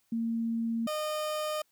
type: tone pair in turn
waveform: sine / 30% pulse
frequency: 229.1 / 611.6 Hz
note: A#3 / D#5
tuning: -30 / -30 cents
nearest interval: octave + perfect fourth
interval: 1700 cents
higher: second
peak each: -28 dBFS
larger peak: neither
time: 0.12-0.87 / 0.87-1.62 s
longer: neither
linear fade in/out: 5 ms
effects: white hiss -72 dBFS RMS until 1.71 s